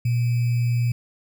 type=tone with sample-and-hold; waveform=sine; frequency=120 Hz; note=B2; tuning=49 cents flat; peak=-18 dBFS; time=0.05-0.92 s; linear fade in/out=5 ms; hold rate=2450 Hz; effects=none